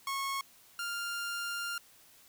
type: tone pair in turn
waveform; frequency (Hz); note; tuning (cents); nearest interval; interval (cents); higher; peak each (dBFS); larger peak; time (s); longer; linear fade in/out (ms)
sawtooth; 1095 / 1398.3; C#6 / F6; -22 / +2; major third; 424; second; -29 / -31; first; 0.07-0.41 / 0.79-1.78; second; 2
effects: white hiss -60 dBFS RMS until 2.28 s